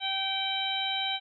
harmonic tone, 775 Hz, G5, 20 cents flat, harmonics 1 / 2 / 3 / 4 / 5, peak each -34 / -40 / -36 / -32 / -33 dBFS, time 0-1.2 s, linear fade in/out 50 ms, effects none

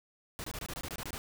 pink noise bursts, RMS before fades -40 dBFS, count 11, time 0.39-1.18 s, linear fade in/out 0 ms, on 50 ms, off 24 ms, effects none

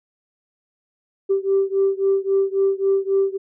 sine beating tone pair, 388.8 / 392.5 Hz, G4 / G4, -14 / +2 cents, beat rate 3.7 Hz, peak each -18 / -19 dBFS, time 1.29-3.38 s, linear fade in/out 20 ms, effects tanh soft clip ceiling -10 dBFS

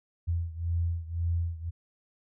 sine beating tone pair, 84.1 / 86 Hz, E2 / F2, +35 / -26 cents, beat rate 1.9 Hz, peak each -29 / -32 dBFS, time 0.27-1.71 s, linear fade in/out 20 ms, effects none

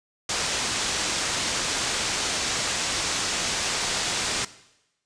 white low-pass noise, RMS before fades -27 dBFS, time 0.29-4.45 s, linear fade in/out 5 ms, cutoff 7600 Hz, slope 24 dB/octave, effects noise-tail reverb RT60 0.9 s tail -17 dB re dry + resampled to 22050 Hz

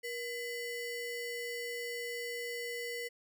square ring-modulated tone, 1244.5 Hz, D#6, in tune, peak -35 dBFS, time 0.03-3.09 s, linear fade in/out 20 ms, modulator 768 Hz, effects none

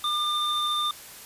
triangle tone pair together, 1201 / 3589 Hz, D6 / A7, +38 / +34 cents, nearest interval octave + perfect fifth, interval 1896 cents, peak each -25 dBFS, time 0.04-0.91 s, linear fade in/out 2 ms, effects white hiss -44 dBFS RMS until 1.25 s + resampled to 32000 Hz

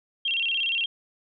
sine tone with vibrato, 2960 Hz, F#7, in tune, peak -23 dBFS, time 0.25-0.86 s, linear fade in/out 5 ms, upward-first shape square, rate 17 Hz, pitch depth 140 cents each way, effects none

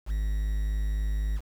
triangle tone with quantisation, 51.91 Hz, G#1, in tune, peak -23 dBFS, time 0.06-1.41 s, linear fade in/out 50 ms, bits 8, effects none

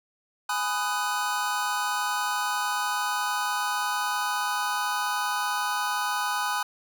square chord, G# minor seventh, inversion none, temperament just, 830.6 / 996.7 / 1245.9 / 1495.1 Hz, G#5 / B5 / D#6 / F#6, 0 / +16 / +2 / +18 cents, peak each -32 dBFS, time 0.49-6.63 s, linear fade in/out 5 ms, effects none

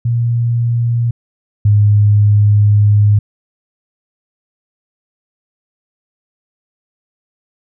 sine tone pair in turn, 118.1 / 103.84 Hz, A#2 / G#2, +23 / 0 cents, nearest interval major second, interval 223 cents, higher first, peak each -11 / -6 dBFS, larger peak second, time 0.05-1.11 / 1.65-3.19 s, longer second, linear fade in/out 5 ms, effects none

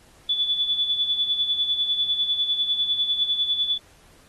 sine tone with tremolo, 3455 Hz, A7, 32 cents flat, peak -18 dBFS, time 0.29-3.78 s, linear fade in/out 5 ms, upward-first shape sine, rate 10 Hz, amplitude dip 60%, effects pink hiss -55 dBFS RMS until 4.28 s + AAC 32 kbps

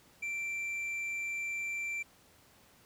sine tone with tanh clipping, 2349 Hz, D7, in tune, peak -35 dBFS, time 0.22-2.03 s, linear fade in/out 10 ms, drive 5 dB, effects pink hiss -62 dBFS RMS until 2.85 s + high-pass 60 Hz 12 dB/octave

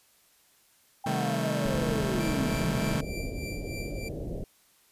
sine linear sweep, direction down, 801 to 110 Hz, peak -32 dBFS, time 1.04-2.81 s, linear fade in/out 5 ms
sawtooth chord, A half-diminished seventh, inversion first, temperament just, 132 / 158.4 / 198 / 220 Hz, C3 / Eb3 / G3 / A3, +16 / +31 / +18 / 0 cents, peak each -29 dBFS, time 1.06-3.01 s, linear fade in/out 5 ms
pink low-pass noise, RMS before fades -35 dBFS, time 1.64-4.44 s, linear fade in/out 2 ms, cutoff 620 Hz, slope 48 dB/octave
sawtooth tone with tremolo, 2349 Hz, D7, in tune, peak -34 dBFS, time 2.19-4.09 s, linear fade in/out 10 ms, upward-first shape triangle, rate 3.3 Hz, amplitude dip 80%
effects white hiss -63 dBFS RMS until 4.91 s + resampled to 32000 Hz

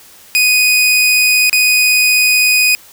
sawtooth tone with dropouts, 2489 Hz, D#7, in tune, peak -5 dBFS, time 0.35-2.75 s, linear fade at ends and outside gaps 0 ms, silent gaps 1.496-1.529 s, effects white hiss -41 dBFS RMS until 2.92 s

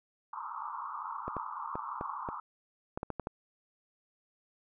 pink band-pass noise, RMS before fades -40 dBFS, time 0.33-2.4 s, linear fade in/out 5 ms, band 880 to 1300 Hz, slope 96 dB/octave
clicks, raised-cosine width 1 ms, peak -21 dBFS, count 10, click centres 1.28 / 1.367 / 1.755 / 2.011 / 2.288 / 2.975 / 3.031 / 3.103 / 3.197 / 3.271 s
effects none

